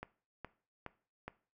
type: click train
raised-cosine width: 0.5 ms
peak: -27 dBFS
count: 4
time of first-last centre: 0.03-1.28 s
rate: 2.4 Hz
effects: noise-tail reverb RT60 0.4 s tail -18 dB re dry